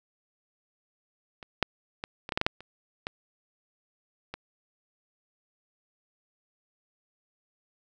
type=clicks; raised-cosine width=0.3 ms; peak=-26 / -6 / -17 / -21 / -13 / -9 / -9 / -6 / -29 / -16 / -20 dBFS; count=11; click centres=1.428 / 1.627 / 2.039 / 2.291 / 2.322 / 2.375 / 2.414 / 2.465 / 2.606 / 3.069 / 4.34 s; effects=none